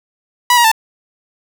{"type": "tone with pitch steps", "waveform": "sawtooth", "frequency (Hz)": [978, 951, 888], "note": ["B5", "A#5", "A5"], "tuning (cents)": [-17, 34, 16], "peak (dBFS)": -4, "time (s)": [0.5, 0.716], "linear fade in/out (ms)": 2, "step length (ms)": 72, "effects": []}